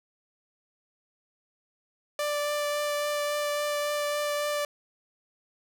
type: tone with vibrato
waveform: sawtooth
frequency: 588 Hz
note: D5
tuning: 2 cents sharp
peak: -23 dBFS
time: 2.19-4.65 s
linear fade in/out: 2 ms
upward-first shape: triangle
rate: 3.6 Hz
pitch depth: 11 cents each way
effects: none